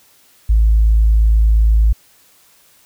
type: tone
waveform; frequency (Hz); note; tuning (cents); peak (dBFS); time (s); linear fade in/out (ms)
sine; 54.3; A1; -22; -7; 0.49-1.93; 10
effects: tanh soft clip ceiling -4 dBFS + white hiss -51 dBFS RMS until 2.85 s